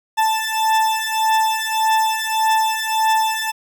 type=beating tone pair; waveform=40% pulse; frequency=880 / 881.7 Hz; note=A5 / A5; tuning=0 / +3 cents; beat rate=1.7 Hz; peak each=-18 dBFS; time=0.17-3.52 s; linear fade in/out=20 ms; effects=none